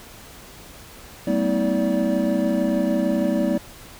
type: tone cluster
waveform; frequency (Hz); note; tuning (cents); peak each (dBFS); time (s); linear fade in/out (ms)
triangle; 195.1 / 226.3 / 253 / 320 / 579; G3 / A3 / B3 / D#4 / D5; -8 / +49 / +42 / +49 / -25; -23; 1.27-3.58; 5
effects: pink hiss -43 dBFS RMS until 3.99 s